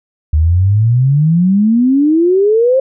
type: exponential sweep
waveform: sine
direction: up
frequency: 74.1 to 540 Hz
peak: -7 dBFS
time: 0.33-2.8 s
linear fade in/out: 5 ms
effects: none